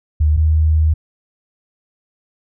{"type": "tone pair in turn", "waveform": "sine", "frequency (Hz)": [76.2, 78.25], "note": ["D#2", "D#2"], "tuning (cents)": [-36, 10], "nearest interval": "unison", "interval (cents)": 46, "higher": "second", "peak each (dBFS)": -10, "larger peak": "neither", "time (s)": [[0.2, 0.37], [0.37, 0.94]], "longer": "second", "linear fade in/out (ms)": 10, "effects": []}